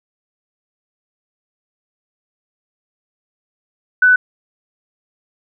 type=tone; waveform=sine; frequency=1496 Hz; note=F#6; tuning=19 cents sharp; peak=-7 dBFS; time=4.02-4.16 s; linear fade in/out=5 ms; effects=none